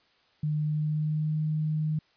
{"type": "tone with pitch glide", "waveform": "sine", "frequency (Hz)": [151.5, 154.5], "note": ["D#3", "D#3"], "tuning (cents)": [-46, -12], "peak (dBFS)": -25, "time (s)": [0.43, 1.99], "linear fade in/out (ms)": 5, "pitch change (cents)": 34, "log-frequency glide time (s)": [0.6, 1.38], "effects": ["white hiss -65 dBFS RMS until 2.16 s", "resampled to 11025 Hz"]}